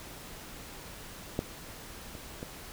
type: clicks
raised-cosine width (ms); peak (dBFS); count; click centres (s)
2; -15 / -30 / -24; 3; 1.391 / 2.152 / 2.429
effects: pink hiss -46 dBFS RMS until 2.72 s